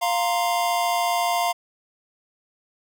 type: chord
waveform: square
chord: F suspended fourth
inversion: none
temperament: equal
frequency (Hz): 698.5 / 932.3 / 1046.5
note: F5 / Bb5 / C6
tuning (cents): 0 / 0 / 0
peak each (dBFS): -23 / -27 / -29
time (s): 0.01-1.53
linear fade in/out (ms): 20
effects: none